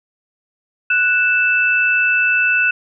sine tone pair together, 1480 / 2639 Hz, F#6 / E7, 0 / +1 cents, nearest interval minor seventh, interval 1001 cents, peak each -15 dBFS, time 0.9-2.71 s, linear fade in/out 5 ms, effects none

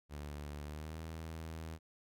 sawtooth tone with pitch glide, 73.42 to 80.53 Hz, D2 to E2, 0 to -40 cents, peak -39 dBFS, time 0.09-1.79 s, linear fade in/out 50 ms, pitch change +160 cents, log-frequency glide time 0.63-1 s, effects none

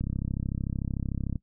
click train, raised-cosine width 5 ms, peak -18 dBFS, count 46, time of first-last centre 0.01-1.357 s, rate 33.4 Hz, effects noise-tail reverb RT60 0.1 s tail -20 dB re dry

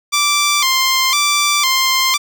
10% pulse tone with vibrato, 1108.7 Hz, C#6, in tune, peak -4 dBFS, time 0.12-2.18 s, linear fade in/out 20 ms, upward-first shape square, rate 0.99 Hz, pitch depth 93 cents each way, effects none

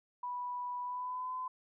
sine tone with pitch glide, 984 to 1017.5 Hz, B5 to C6, -7 to -49 cents, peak -36 dBFS, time 0.23-1.48 s, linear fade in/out 5 ms, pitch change +58 cents, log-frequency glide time 0.82-1.34 s, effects none

